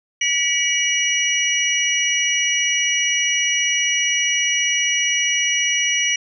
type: tone cluster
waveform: sine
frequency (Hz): 1945 / 2280 / 2902 / 5840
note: B6 / C#7 / F#7 / F#8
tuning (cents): -27 / +48 / -34 / -24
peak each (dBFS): -26 / -21 / -21 / -22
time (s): 0.21-6.16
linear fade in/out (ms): 5
effects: none